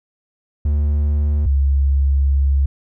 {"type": "tone pair in turn", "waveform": ["triangle", "sine"], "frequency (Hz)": [73.42, 68.94], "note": ["D2", "C#2"], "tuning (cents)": [0, -9], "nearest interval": "minor second", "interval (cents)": 109, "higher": "first", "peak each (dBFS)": -12, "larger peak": "neither", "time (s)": [[0.65, 1.46], [1.46, 2.66]], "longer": "second", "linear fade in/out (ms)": 5, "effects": []}